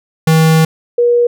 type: tone pair in turn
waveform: square / sine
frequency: 160 / 479.5 Hz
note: D#3 / A#4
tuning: +49 / +49 cents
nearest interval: octave + perfect fifth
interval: 1900 cents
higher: second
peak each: -7 dBFS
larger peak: neither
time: 0.27-0.65 / 0.98-1.27 s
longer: first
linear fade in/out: 5 ms
effects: none

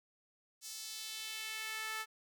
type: tone with high-pass filter sweep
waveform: sawtooth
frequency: 438.2 Hz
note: A4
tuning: 7 cents flat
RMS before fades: -43 dBFS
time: 0.61-2.06 s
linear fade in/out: 50 ms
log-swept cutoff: 5800 to 1400 Hz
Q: 1.5
effects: none

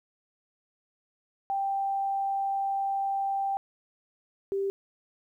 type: tone pair in turn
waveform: sine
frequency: 786 / 393 Hz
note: G5 / G4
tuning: +4 / +4 cents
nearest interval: octave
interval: 1200 cents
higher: first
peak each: -26 dBFS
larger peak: neither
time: 1.5-3.57 / 4.52-4.7 s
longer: first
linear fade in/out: 0 ms
effects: 11-bit

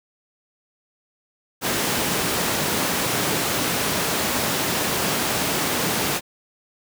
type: high-pass noise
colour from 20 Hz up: pink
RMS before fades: -23 dBFS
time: 1.61-6.21 s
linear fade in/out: 50 ms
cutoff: 150 Hz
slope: 12 dB/octave
effects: none

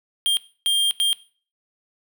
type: tone bursts at uneven times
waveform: square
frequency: 3200 Hz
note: G7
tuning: 35 cents sharp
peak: -17 dBFS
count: 3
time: 0.26-0.37 / 0.66-0.91 / 1-1.13 s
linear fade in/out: 0 ms
effects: noise-tail reverb RT60 0.4 s tail -18 dB re dry

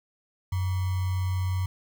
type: tone with sample-and-hold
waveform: sine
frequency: 92.6 Hz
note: F#2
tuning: 2 cents sharp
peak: -24 dBFS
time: 0.52-1.66 s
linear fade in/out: 5 ms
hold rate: 1050 Hz
effects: none

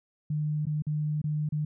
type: tone with dropouts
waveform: sine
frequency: 151.1 Hz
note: D3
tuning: 50 cents sharp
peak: -26 dBFS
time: 0.3-1.65 s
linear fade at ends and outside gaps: 5 ms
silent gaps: 0.655-0.667 / 0.822-0.867 / 1.217-1.24 / 1.49-1.522 s
effects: none

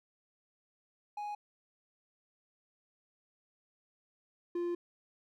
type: tone pair in turn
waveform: triangle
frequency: 830.6 / 347.8 Hz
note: G#5 / F4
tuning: 0 / -7 cents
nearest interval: octave + minor third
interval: 1507 cents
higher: first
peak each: -35 / -30 dBFS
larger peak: second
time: 1.17-1.35 / 4.55-4.75 s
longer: second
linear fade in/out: 5 ms
effects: none

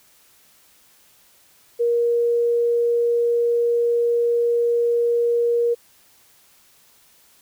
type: tone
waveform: sine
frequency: 472.5 Hz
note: A#4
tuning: 23 cents sharp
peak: -16 dBFS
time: 1.79-5.75 s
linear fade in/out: 20 ms
effects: white hiss -55 dBFS RMS until 7.41 s

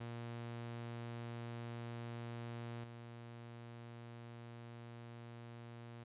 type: tone with level steps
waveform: sawtooth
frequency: 117.7 Hz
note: A#2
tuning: 17 cents sharp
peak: -40 / -46 dBFS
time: 0-6.04 s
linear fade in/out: 10 ms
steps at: 2.84 s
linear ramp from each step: 2 ms
effects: resampled to 8000 Hz

